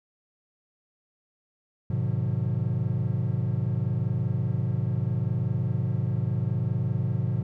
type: chord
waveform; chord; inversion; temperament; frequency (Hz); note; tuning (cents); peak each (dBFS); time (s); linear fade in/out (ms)
triangle; G# diminished seventh; none; just; 103.83 / 124.59 / 149.51 / 179.41; G#2 / B2 / D3 / F3; 0 / +16 / +31 / +47; -27 / -25 / -30 / -31; 1.9-7.43; 5
effects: none